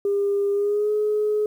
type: tone with pitch glide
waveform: sine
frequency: 402.2 to 422.7 Hz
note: G4 to G#4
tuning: +44 to +31 cents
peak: -18 dBFS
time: 0.05-1.46 s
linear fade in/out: 2 ms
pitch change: +87 cents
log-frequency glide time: 0.52-0.91 s
effects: tanh soft clip ceiling -14 dBFS + 9-bit